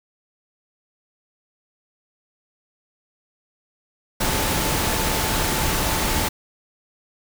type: tone in noise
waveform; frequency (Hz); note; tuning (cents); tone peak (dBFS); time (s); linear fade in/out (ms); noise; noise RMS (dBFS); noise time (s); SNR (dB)
sine; 880; A5; 0; -31; 4.2-6.29; 10; pink; -22; 4.2-6.29; -12
effects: none